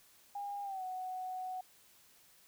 sine tone with pitch glide, 809 to 741.9 Hz, G#5 to F#5, -46 to +4 cents, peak -38 dBFS, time 0.35-1.61 s, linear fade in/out 5 ms, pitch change -150 cents, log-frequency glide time 0.63-0.83 s, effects white hiss -64 dBFS RMS until 2.47 s

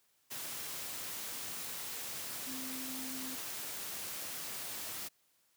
sine tone in noise, 260 Hz, C4, 11 cents flat, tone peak -44 dBFS, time 2.46-3.36 s, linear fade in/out 20 ms, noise white, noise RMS -42 dBFS, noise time 0.3-5.09 s, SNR -5 dB, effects white hiss -73 dBFS RMS until 5.56 s + high-pass 80 Hz 12 dB/octave

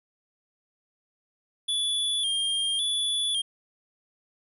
square tone with vibrato, 3322 Hz, G#7, in tune, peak -25 dBFS, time 1.68-3.42 s, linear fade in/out 10 ms, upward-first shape square, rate 0.9 Hz, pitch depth 61 cents each way, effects resampled to 32000 Hz + 11-bit

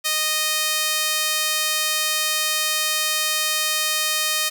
sawtooth tone with high-pass filter, 620 Hz, D#5, 6 cents flat, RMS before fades -22 dBFS, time 0.04-4.5 s, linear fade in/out 20 ms, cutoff 2400 Hz, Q 0.55, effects none

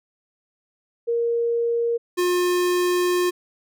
sine / square tone pair in turn, 468.3 / 357 Hz, A#4 / F4, +8 / +38 cents, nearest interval perfect fourth, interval 470 cents, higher first, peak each -19 dBFS, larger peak neither, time 1.07-1.98 / 2.17-3.31 s, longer second, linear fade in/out 20 ms, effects none

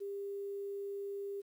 sine tone with quantisation, 400 Hz, G4, 35 cents sharp, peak -38 dBFS, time 0-1.42 s, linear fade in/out 20 ms, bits 11, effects none

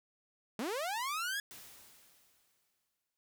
sawtooth linear sweep, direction up, 196 to 1700 Hz, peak -31 dBFS, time 0.59-1.4 s, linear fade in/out 2 ms
white noise with exponential decay, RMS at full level -50 dBFS, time 1.51-3.17 s, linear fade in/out 0 ms, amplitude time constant 360 ms
effects none

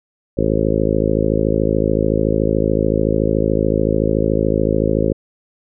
harmonic tone, 53.7 Hz, A1, 41 cents flat, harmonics 1 / 2 / 3 / 4 / 5 / 6 / 7 / 8 / 9 / 10, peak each -23 / -23 / -23 / -23 / -23 / -23 / -23 / -23 / -23 / -23 dBFS, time 0.37-5.13 s, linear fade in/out 10 ms, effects none

